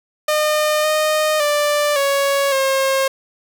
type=tone with pitch steps; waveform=sawtooth; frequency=608 / 616 / 589 / 557 / 537 Hz; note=D#5 / D#5 / D5 / C#5 / C5; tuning=-40 / -17 / +5 / +8 / +45 cents; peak=-11 dBFS; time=0.28-3.08 s; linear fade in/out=5 ms; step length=560 ms; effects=none